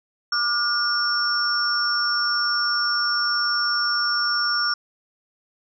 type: tone cluster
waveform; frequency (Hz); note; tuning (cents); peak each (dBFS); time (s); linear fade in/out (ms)
sine; 1187 / 1428 / 5450; D6 / F6 / F8; +18 / +38 / -43; -27 / -24 / -22; 0.32-4.74; 5
effects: none